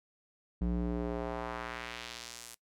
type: tone with band-pass filter sweep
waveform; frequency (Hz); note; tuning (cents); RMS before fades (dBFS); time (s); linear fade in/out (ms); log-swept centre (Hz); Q
square; 59; A#1; +22; -37; 0.61-2.55; 5; 150 to 10000; 1.1
effects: noise-tail reverb RT60 0.1 s tail -21 dB re dry